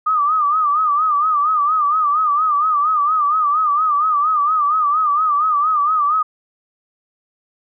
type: tone with vibrato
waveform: sine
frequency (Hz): 1213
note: D#6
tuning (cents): -44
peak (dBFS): -13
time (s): 0.06-6.23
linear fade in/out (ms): 10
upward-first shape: sine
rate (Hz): 4.3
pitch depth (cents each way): 100
effects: none